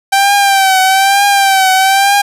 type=tone with vibrato; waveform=sawtooth; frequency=780 Hz; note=G5; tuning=9 cents flat; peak=-3 dBFS; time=0.12-2.22 s; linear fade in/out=10 ms; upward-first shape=triangle; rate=1.1 Hz; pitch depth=66 cents each way; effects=resampled to 32000 Hz + 7-bit